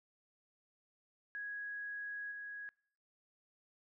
sine tone with level steps, 1661.2 Hz, G#6, in tune, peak -40 / -43 dBFS, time 1.35-2.69 s, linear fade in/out 0 ms, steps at 2.31 s, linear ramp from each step 10 ms, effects noise-tail reverb RT60 0.7 s tail -26 dB re dry

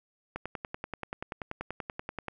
click train, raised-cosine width 0.5 ms, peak -20 dBFS, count 21, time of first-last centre 0.36-2.283 s, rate 10.4 Hz, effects none

